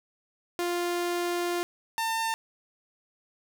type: tone pair in turn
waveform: sawtooth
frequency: 349.6 / 900.5 Hz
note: F4 / A5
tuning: +2 / +40 cents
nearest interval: octave + major third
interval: 1638 cents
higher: second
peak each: -23 dBFS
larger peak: neither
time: 0.59-1.63 / 1.98-2.34 s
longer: first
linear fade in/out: 0 ms
effects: none